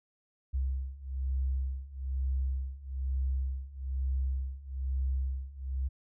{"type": "beating tone pair", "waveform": "sine", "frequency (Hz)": [65.41, 66.51], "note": ["C2", "C2"], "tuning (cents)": [0, 29], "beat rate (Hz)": 1.1, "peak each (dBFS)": [-34, -32], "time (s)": [0.53, 5.89], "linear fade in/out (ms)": 20, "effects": []}